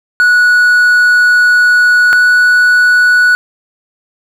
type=tone pair in turn; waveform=triangle; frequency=1467 / 1473.7 Hz; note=F#6 / F#6; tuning=-15 / -7 cents; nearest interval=unison; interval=8 cents; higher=second; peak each=-3 dBFS; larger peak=neither; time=0.2-2.13 / 2.13-3.35 s; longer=first; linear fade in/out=0 ms; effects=none